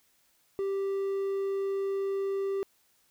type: tone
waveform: triangle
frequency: 392 Hz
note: G4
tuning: in tune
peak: -26 dBFS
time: 0.59-2.63 s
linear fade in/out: 0 ms
effects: white hiss -68 dBFS RMS until 3.1 s